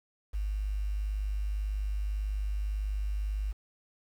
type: tone with quantisation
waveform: sine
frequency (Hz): 50.9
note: G#1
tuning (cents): -34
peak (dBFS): -29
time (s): 0.33-3.53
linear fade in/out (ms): 20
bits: 9
effects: none